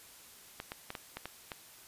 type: clicks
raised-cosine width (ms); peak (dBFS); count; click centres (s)
0.3; -23; 7; 0.601 / 0.719 / 0.904 / 0.952 / 1.17 / 1.256 / 1.518
effects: white hiss -55 dBFS RMS until 1.87 s + resampled to 32000 Hz